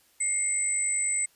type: tone pair together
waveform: sine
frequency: 2134 / 8050 Hz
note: C7 / B8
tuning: +34 / +32 cents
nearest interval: octave + major seventh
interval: 2298 cents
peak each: -32 / -25 dBFS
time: 0.2-1.26 s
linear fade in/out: 10 ms
effects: white hiss -63 dBFS RMS until 1.35 s + resampled to 32000 Hz